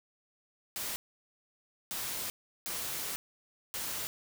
white noise bursts at uneven times, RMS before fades -37 dBFS, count 4, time 0.76-0.96 / 1.91-2.3 / 2.66-3.16 / 3.74-4.07 s, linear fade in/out 0 ms, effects none

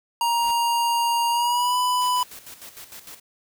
square tone with pitch glide, 939 to 994.8 Hz, A#5 to B5, +12 to +12 cents, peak -20 dBFS, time 0.21-2.23 s, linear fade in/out 2 ms, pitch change +100 cents, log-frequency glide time 1.3-1.77 s
pink noise with exponential growth, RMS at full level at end -39 dBFS, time 0.23-0.51 s, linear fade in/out 1 ms, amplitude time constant 60 ms
white noise with tremolo, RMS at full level -40 dBFS, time 2.01-3.2 s, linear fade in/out 5 ms, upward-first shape square, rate 6.6 Hz, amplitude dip 65%
effects none

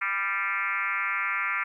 sine tone with frequency modulation, 1760 Hz, A6, in tune, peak -25 dBFS, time 0.01-1.64 s, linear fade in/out 10 ms, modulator 192 Hz, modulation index 3.2, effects 11-bit

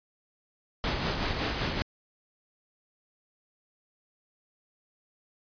pink noise with tremolo, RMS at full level -28 dBFS, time 0.84-1.82 s, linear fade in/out 0 ms, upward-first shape sine, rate 5.3 Hz, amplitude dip 40%, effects resampled to 11025 Hz

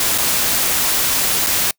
white noise with dropouts, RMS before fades -17 dBFS, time 0-1.71 s, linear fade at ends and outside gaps 2 ms, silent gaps 0.179-0.183 / 1.464-1.468 s, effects noise-tail reverb RT60 0.1 s tail -26 dB re dry

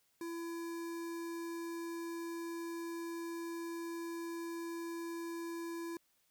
square tone with notch filter, 336.2 Hz, E4, 34 cents sharp, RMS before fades -42 dBFS, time 0.21-5.97 s, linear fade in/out 2 ms, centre 3100 Hz, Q 1.8, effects white hiss -75 dBFS RMS until 6.3 s

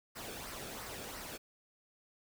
pink noise with flanger, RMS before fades -45 dBFS, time 0.15-1.38 s, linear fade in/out 20 ms, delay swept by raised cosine 0.28 to 1.04 ms, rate 2.9 Hz, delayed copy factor -0.5, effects none

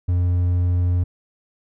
triangle tone, 88.7 Hz, F2, 27 cents sharp, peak -14 dBFS, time 0.08-1.04 s, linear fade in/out 10 ms, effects none

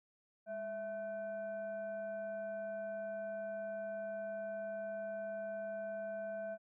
sine tone with frequency modulation, 659.3 Hz, E5, in tune, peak -39 dBFS, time 0.46-6.58 s, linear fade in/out 50 ms, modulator 863 Hz, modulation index 0.46, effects none

